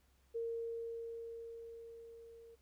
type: tone with level ramp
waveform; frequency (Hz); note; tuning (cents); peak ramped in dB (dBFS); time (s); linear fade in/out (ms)
sine; 461; A#4; -19; -36 to -55; 0.34-2.56; 20
effects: added 65 Hz sine -70 dBFS peak until 2.61 s + pink hiss -75 dBFS RMS until 2.61 s